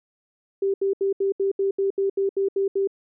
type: tone bursts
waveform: sine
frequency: 392 Hz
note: G4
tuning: in tune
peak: -19 dBFS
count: 12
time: 0.62-2.874 s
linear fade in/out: 5 ms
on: 120 ms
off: 74 ms
effects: none